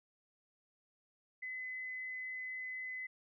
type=tone; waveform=sine; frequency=2024 Hz; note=B6; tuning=42 cents sharp; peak=-40 dBFS; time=1.42-3.07 s; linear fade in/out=10 ms; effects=none